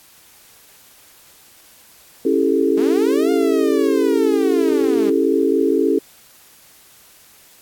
sine chord, A dominant seventh, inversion first, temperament just, 275 / 330 / 396 / 440 Hz, C#4 / E4 / G4 / A4, -14 / +2 / +18 / 0 cents, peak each -19 dBFS, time 2.25-5.99 s, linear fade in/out 5 ms
sawtooth linear two-way sweep, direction up then down, 196 to 711 to 196 Hz, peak -23 dBFS, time 2.77-5.1 s, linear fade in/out 5 ms, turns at 3.31 s
effects white hiss -48 dBFS RMS until 7.61 s + AAC 64 kbps

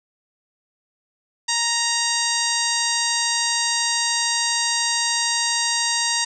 harmonic tone with a mistuned harmonic, 933 Hz, A#5, 1 cent sharp, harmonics 1 / 2 / 3 / 4 / 5 / 6 / 7 / 8 / 9, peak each -28 / -27 / -31 / -28 / -25 / -28 / -28 / -30 / -30 dBFS, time 1.48-6.25 s, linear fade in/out 10 ms, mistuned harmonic 6, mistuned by +41 cents, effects none

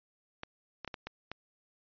clicks, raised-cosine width 0.3 ms, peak -23 dBFS, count 6, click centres 0.434 / 0.847 / 0.877 / 0.942 / 1.07 / 1.316 s, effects resampled to 11025 Hz

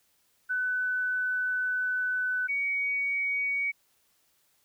sine tone pair in turn, 1501 / 2249 Hz, F#6 / C#7, +24 / +24 cents, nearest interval perfect fifth, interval 700 cents, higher second, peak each -26 dBFS, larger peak neither, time 0.49-2.48 / 2.48-3.72 s, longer first, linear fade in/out 20 ms, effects white hiss -69 dBFS RMS until 4.64 s

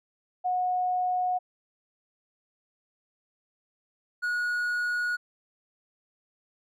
sine / triangle tone pair in turn, 729 / 1453 Hz, F#5 / F#6, -26 / -32 cents, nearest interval octave, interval 1194 cents, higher second, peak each -24 dBFS, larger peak neither, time 0.44-1.39 / 4.22-5.17 s, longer neither, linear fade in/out 20 ms, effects none

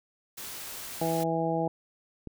white noise, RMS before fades -40 dBFS, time 0.37-1.24 s, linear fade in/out 10 ms
harmonic tone, 164.2 Hz, E3, 6 cents flat, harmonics 1 / 2 / 3 / 4 / 5, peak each -32 / -32 / -32 / -32 / -32 dBFS, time 1.01-1.68 s, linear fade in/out 5 ms
click, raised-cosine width 3 ms, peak -26 dBFS, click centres 2.273 s
effects none

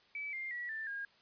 sine tone with pitch steps, 2299 / 2108 / 1933.2 / 1772.8 / 1625.6 Hz, D7 / C7 / B6 / A6 / G#6, -37 / +12 / -38 / +13 / -38 cents, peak -38 dBFS, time 0.15-1.05 s, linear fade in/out 2 ms, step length 180 ms, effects white hiss -66 dBFS RMS until 1.21 s + resampled to 11025 Hz

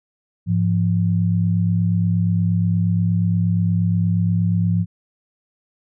sine tone pair together, 103.85 / 172.3 Hz, G#2 / F3, 0 / -23 cents, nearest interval major sixth, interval 877 cents, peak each -18 dBFS, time 0.46-4.86 s, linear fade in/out 50 ms, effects none

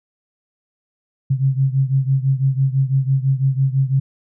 sine beating tone pair, 132.7 / 138.7 Hz, C3 / C#3, +25 / +1 cents, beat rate 6 Hz, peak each -16 / -19 dBFS, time 1.3-4 s, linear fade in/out 10 ms, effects none

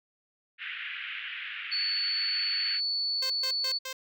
white band-pass noise, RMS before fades -38 dBFS, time 0.58-2.81 s, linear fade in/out 50 ms, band 1500 to 3000 Hz, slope 48 dB/octave
sine tone, 4452 Hz, C#8, 7 cents sharp, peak -27 dBFS, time 1.71-3.79 s, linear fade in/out 20 ms
5% pulse tone bursts, 523.3 Hz, C5, in tune, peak -23 dBFS, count 4, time 3.22-3.93 s, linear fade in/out 5 ms, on 80 ms, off 130 ms
effects none

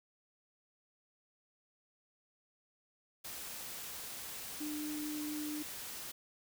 sine tone in noise, 300.7 Hz, D4, 41 cents sharp, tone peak -38 dBFS, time 4.6-5.63 s, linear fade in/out 10 ms, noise white, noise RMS -45 dBFS, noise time 3.24-6.12 s, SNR +4 dB, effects none

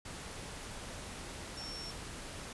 sine tone in noise, 5450 Hz, F8, 43 cents flat, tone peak -43 dBFS, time 1.57-1.91 s, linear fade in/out 5 ms, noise pink, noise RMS -45 dBFS, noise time 0.05-2.53 s, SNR -1 dB, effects resampled to 24000 Hz

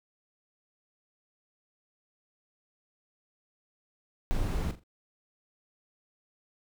brown noise with echo, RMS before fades -30 dBFS, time 4.31-4.71 s, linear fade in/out 0 ms, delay 42 ms, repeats 3, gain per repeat -11 dB, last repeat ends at 4.836 s, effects none

